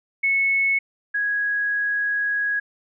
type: tone pair in turn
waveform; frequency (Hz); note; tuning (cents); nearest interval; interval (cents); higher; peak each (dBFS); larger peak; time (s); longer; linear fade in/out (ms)
sine; 2200 / 1659.8; C#7 / G#6; -14 / -1; perfect fourth; 487; first; -17 / -20; first; 0.23-0.79 / 1.14-2.6; second; 10
effects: none